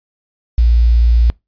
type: tone with quantisation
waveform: sine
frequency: 58.2 Hz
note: A#1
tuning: 2 cents flat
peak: -7 dBFS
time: 0.58-1.3 s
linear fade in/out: 0 ms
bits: 6
effects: noise-tail reverb RT60 0.2 s tail -24 dB re dry + resampled to 11025 Hz